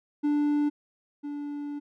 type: tone pair in turn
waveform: triangle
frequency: 293.7 / 290.2 Hz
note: D4 / D4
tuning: 0 / -21 cents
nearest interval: unison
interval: 21 cents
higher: first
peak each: -20 / -30 dBFS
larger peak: first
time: 0.23-0.7 / 1.23-1.8 s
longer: second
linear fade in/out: 20 ms
effects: none